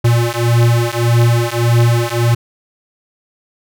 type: beating tone pair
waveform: square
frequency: 117.3 / 119 Hz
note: A#2 / A#2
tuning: +11 / +36 cents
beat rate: 1.7 Hz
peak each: -14 dBFS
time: 0.04-2.35 s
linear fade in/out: 10 ms
effects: none